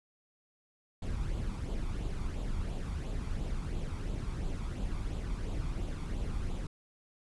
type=noise with flanger; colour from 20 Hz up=brown; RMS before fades=-35 dBFS; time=1.02-6.67 s; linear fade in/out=5 ms; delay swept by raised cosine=0.26 to 0.9 ms; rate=2.9 Hz; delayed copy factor=+0.5; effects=resampled to 24000 Hz